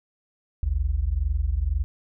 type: tone pair together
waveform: sine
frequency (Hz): 53.4 / 75.4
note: G#1 / D2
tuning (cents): +49 / +46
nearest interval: tritone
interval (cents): 597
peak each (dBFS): -24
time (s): 0.63-1.84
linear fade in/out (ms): 0
effects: none